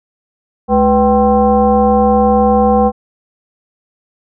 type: tone with frequency modulation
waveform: sine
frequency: 493.7 Hz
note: B4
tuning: 1 cent flat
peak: -7 dBFS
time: 0.68-2.92 s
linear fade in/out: 50 ms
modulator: 281 Hz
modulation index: 1.4
effects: none